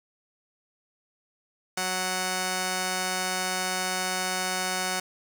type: tone pair together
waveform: 5% pulse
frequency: 185 / 740 Hz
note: F#3 / F#5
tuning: 0 / 0 cents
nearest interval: 2 octaves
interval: 2400 cents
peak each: -19 dBFS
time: 1.77-5 s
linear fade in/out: 5 ms
effects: none